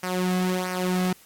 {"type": "tone with flanger", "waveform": "sawtooth", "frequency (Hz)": 183, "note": "F#3", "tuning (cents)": -19, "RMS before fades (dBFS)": -25, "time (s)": [0.03, 1.13], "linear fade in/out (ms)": 5, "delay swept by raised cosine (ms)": [0.26, 2.16], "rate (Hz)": 1.5, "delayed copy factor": -0.65, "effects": ["white hiss -54 dBFS RMS until 1.25 s", "AAC 64 kbps"]}